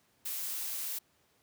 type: noise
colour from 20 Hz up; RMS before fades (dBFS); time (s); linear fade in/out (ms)
blue; -37; 0.25-0.99; 10
effects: pink hiss -70 dBFS RMS until 1.42 s + high-pass 100 Hz 12 dB/octave